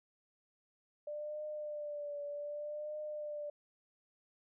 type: tone with vibrato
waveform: sine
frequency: 592 Hz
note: D5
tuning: 14 cents sharp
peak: -39 dBFS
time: 1.07-3.5 s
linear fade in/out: 5 ms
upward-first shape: triangle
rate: 0.65 Hz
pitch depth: 45 cents each way
effects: none